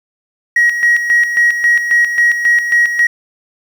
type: tone with tremolo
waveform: triangle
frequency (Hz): 1900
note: A#6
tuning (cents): +33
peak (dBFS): -4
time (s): 0.56-3.07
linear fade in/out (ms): 5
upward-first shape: square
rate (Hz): 3.7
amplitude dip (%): 65
effects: tanh soft clip ceiling -3 dBFS + 7-bit